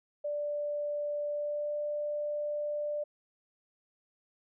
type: tone with pitch glide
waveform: sine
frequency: 587.3 to 591.7 Hz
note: D5 to D5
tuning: 0 to +13 cents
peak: -31 dBFS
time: 0.24-3.04 s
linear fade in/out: 10 ms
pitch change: +13 cents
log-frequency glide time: 1.29-1.75 s
effects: none